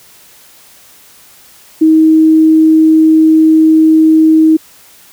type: tone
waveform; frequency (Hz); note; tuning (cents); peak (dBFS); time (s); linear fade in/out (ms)
sine; 316.7; D#4; +31; -3; 1.81-4.57; 10
effects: white hiss -41 dBFS RMS until 5.12 s